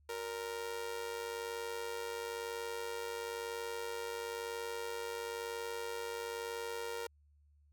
sawtooth tone with amplitude modulation, 466.2 Hz, A#4, in tune, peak -32 dBFS, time 0.09-7.07 s, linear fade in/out 5 ms, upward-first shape sine, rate 101 Hz, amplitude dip 65%, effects added 73 Hz sine -64 dBFS peak until 7.72 s

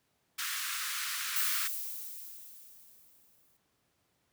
pink high-pass noise, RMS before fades -36 dBFS, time 0.38-1.68 s, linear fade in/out 10 ms, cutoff 1200 Hz, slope 48 dB/octave
violet noise with exponential decay, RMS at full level -30 dBFS, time 1.36-3.57 s, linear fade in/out 2 ms, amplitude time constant 480 ms
effects pink hiss -75 dBFS RMS until 4.32 s + high-pass 80 Hz 12 dB/octave

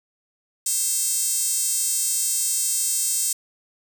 5% pulse tone with high-pass filter, 533 Hz, C5, 32 cents sharp, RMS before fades -23 dBFS, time 0.66-3.33 s, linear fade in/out 5 ms, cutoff 8800 Hz, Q 4, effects none

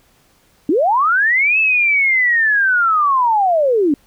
sine linear two-way sweep, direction up then down, 268.5 to 2637 to 268.5 Hz, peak -11 dBFS, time 0.69-3.94 s, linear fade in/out 2 ms, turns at 1.59 s, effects pink hiss -55 dBFS RMS until 4.06 s

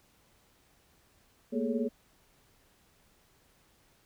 sine tone cluster, 221.5 / 238 / 410.3 / 430.9 / 558 Hz, A3 / A#3 / G#4 / A4 / C#5, +12 / +36 / -21 / -36 / +11 cents, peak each -36 / -31 / -38 / -35 / -38 dBFS, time 1.52-1.89 s, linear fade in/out 20 ms, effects pink hiss -66 dBFS RMS until 4.05 s

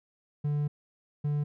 triangle tone pair in turn, 146.83 / 146.83 Hz, D3 / D3, 0 / 0 cents, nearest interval unison, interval 0 cents, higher neither, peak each -24 dBFS, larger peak neither, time 0.44-0.68 / 1.24-1.44 s, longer first, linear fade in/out 10 ms, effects none

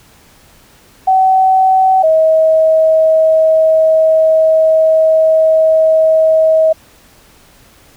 sine tone pair in turn, 758 / 637.4 Hz, F#5 / D#5, +42 / +42 cents, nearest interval minor third, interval 300 cents, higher first, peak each -6 dBFS, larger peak neither, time 1.07-2.03 / 2.03-6.73 s, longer second, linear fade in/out 10 ms, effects pink hiss -45 dBFS RMS until 7.96 s

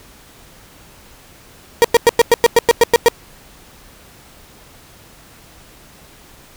35% pulse tone bursts, 470.1 Hz, A#4, 15 cents sharp, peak -4 dBFS, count 11, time 1.82-3.084 s, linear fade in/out 0 ms, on 24 ms, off 100 ms, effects pink hiss -44 dBFS RMS until 6.56 s

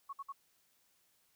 sine tone bursts, 1108.7 Hz, C#6, in tune, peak -40 dBFS, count 3, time 0.09-0.325 s, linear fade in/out 10 ms, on 41 ms, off 56 ms, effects white hiss -73 dBFS RMS until 1.35 s

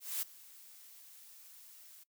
blue noise with ADSR envelope, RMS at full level -35 dBFS, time 0-2.04 s, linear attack 220 ms, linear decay 14 ms, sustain -21 dB, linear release 14 ms, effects noise-tail reverb RT60 0.1 s tail -20 dB re dry

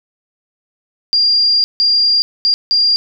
sine tone bursts at uneven times, 4790 Hz, D8, 33 cents sharp, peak -9 dBFS, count 4, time 1.13-1.64 / 1.8-2.22 / 2.45-2.54 / 2.71-2.96 s, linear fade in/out 0 ms, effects none

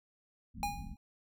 pink low-pass noise, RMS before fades -44 dBFS, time 0.54-0.96 s, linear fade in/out 20 ms, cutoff 260 Hz, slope 96 dB/octave
square tone with exponential decay, 818 Hz, G#5, 26 cents flat, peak -30 dBFS, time 0.63-0.97 s, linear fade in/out 1 ms, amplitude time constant 72 ms
effects none

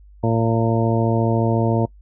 harmonic tone, 114.2 Hz, A#2, 35 cents flat, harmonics 1 / 2 / 3 / 4 / 5 / 6 / 8, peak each -19 / -22 / -24 / -25 / -26 / -27 / -28 dBFS, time 0.23-1.86 s, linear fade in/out 10 ms, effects noise-tail reverb RT60 0.1 s tail -24 dB re dry + added 50 Hz sine -43 dBFS peak until 2.01 s

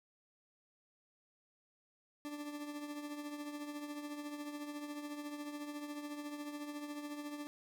40% pulse tone with tremolo, 293.7 Hz, D4, in tune, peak -39 dBFS, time 2.25-7.47 s, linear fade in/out 0 ms, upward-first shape triangle, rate 14 Hz, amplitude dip 60%, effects none

